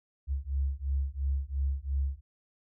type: beating tone pair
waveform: sine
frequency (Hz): 67.3 / 70.2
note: C2 / C#2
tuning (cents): +49 / +22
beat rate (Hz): 2.9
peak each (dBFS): -31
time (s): 0.27-2.21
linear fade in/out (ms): 50
effects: none